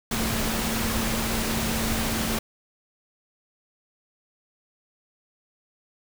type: tone in noise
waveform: sine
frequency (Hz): 224.1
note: A3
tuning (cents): +32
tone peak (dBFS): -30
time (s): 0.11-2.39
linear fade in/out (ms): 5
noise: pink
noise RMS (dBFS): -27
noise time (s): 0.11-2.39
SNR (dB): -6
effects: none